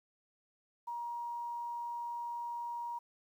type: tone with quantisation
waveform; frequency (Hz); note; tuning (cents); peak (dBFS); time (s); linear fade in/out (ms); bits
sine; 948; A#5; +29; -37; 0.87-2.99; 10; 11
effects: none